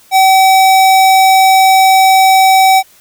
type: tone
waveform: square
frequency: 764 Hz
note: G5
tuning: 45 cents flat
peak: -5 dBFS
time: 0.11-2.83 s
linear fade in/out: 50 ms
effects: white hiss -45 dBFS RMS until 3 s